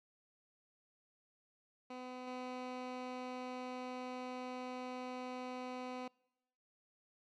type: tone with level steps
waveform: 15% pulse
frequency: 252.6 Hz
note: B3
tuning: 39 cents sharp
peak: -39 / -36 dBFS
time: 1.9-6.08 s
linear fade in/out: 5 ms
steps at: 2.27 s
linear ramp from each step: 5 ms
effects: noise-tail reverb RT60 0.9 s tail -26 dB re dry + low-pass 4000 Hz 12 dB/octave